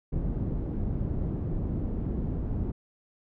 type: low-pass noise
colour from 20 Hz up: pink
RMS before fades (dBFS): -30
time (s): 0.12-2.72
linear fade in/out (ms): 10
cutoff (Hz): 270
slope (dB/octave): 12
effects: none